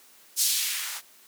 violet noise with band-pass filter sweep, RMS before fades -27 dBFS, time 0.36-1.02 s, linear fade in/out 50 ms, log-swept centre 5800 to 950 Hz, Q 1.2, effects white hiss -55 dBFS RMS until 1.27 s + high-pass 200 Hz 12 dB/octave

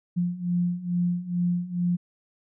sine beating tone pair, 174.61 / 176.91 Hz, F3 / F3, 0 / +23 cents, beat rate 2.3 Hz, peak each -28 / -25 dBFS, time 0.16-1.97 s, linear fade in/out 20 ms, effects none

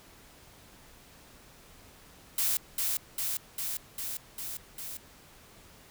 blue noise with echo, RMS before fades -28 dBFS, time 2.38-2.57 s, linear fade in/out 2 ms, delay 400 ms, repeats 6, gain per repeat -2 dB, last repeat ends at 4.97 s, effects pink hiss -55 dBFS RMS until 5.9 s

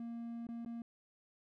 triangle tone with dropouts, 233.1 Hz, A#3, in tune, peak -39 dBFS, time 0-0.82 s, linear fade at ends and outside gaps 2 ms, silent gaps 0.469-0.488 / 0.649-0.66 s, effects none

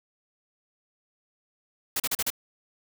white noise bursts, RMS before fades -27 dBFS, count 5, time 1.96-2.303 s, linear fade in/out 5 ms, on 39 ms, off 37 ms, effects none

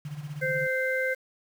sine tone with tremolo, 148 Hz, D3, 14 cents sharp, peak -31 dBFS, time 0.05-0.67 s, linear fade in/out 2 ms, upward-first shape sine, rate 16 Hz, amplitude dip 75%
harmonic tone, 520 Hz, C5, 11 cents flat, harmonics 1 / 3 / 4, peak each -28 / -29 / -31 dBFS, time 0.41-1.15 s, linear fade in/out 20 ms
effects 8-bit

